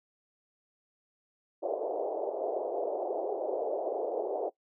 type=band-pass noise; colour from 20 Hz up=white; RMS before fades=-33 dBFS; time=1.62-4.5 s; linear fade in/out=20 ms; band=370 to 710 Hz; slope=48 dB/octave; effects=noise-tail reverb RT60 0.1 s tail -20 dB re dry